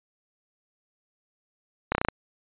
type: slowing click train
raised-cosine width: 0.5 ms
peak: -8 dBFS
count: 6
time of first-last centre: 1.92-2.086 s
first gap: 30 ms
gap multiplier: 1.05
effects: resampled to 8000 Hz